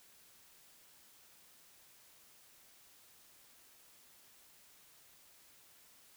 silence, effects white hiss -63 dBFS RMS until 6.16 s

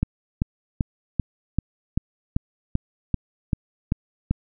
click train, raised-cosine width 5 ms, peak -8 dBFS, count 12, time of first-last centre 0.03-4.31 s, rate 2.57 Hz, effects none

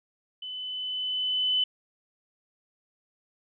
sine tone with level ramp, 3015 Hz, F#7, 32 cents sharp, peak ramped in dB -35 to -21 dBFS, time 0.42-1.64 s, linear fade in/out 5 ms, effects none

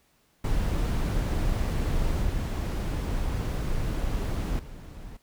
brown noise with level steps, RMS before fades -26 / -28 / -41 dBFS, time 0.44-5.17 s, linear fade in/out 5 ms, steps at 2.23 / 4.59 s, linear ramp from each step 2 ms, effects pink hiss -66 dBFS RMS until 5.22 s

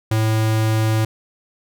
square tone, 110 Hz, A2, in tune, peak -16 dBFS, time 0.11-1.05 s, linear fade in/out 5 ms, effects none

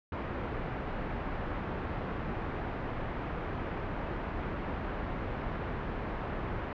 pink low-pass noise, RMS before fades -36 dBFS, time 0.12-6.73 s, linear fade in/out 2 ms, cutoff 1700 Hz, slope 12 dB/octave, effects low-pass 3000 Hz 12 dB/octave

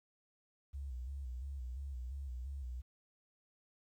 sine tone with vibrato, 65.41 Hz, C2, in tune, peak -40 dBFS, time 0.73-2.82 s, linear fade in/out 20 ms, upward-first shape square, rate 2.9 Hz, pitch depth 98 cents each way, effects 12-bit

